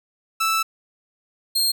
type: tone pair in turn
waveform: sawtooth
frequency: 1318.5 / 4219 Hz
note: E6 / C8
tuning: 0 / +14 cents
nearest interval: octave + minor sixth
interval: 2014 cents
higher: second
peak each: -15 dBFS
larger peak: neither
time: 0.4-0.63 / 1.55-1.72 s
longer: first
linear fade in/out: 10 ms
effects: none